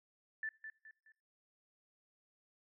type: tone with echo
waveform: sine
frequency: 1760 Hz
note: A6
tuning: in tune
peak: -37 dBFS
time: 0.43-0.49 s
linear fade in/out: 2 ms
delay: 210 ms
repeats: 3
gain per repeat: -8 dB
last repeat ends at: 1.12 s
effects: noise-tail reverb RT60 0.7 s tail -25 dB re dry